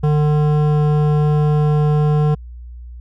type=tone with hard clipping; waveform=sine; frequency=149.9 Hz; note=D3; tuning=36 cents sharp; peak=-14 dBFS; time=0.03-2.35 s; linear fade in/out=10 ms; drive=13 dB; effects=added 60 Hz sine -31 dBFS peak until 3 s